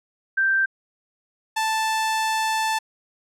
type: tone pair in turn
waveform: sine / sawtooth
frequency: 1568 / 880 Hz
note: G6 / A5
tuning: 0 / 0 cents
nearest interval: minor seventh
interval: 1000 cents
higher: first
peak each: -17 / -17 dBFS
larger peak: neither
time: 0.37-0.66 / 1.56-2.79 s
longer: second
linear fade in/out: 10 ms
effects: low-pass 11000 Hz 12 dB/octave